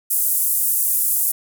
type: band-pass noise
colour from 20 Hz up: white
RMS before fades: -19 dBFS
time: 0.1-1.32 s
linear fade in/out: 10 ms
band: 9300 to 16000 Hz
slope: 24 dB/octave
effects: none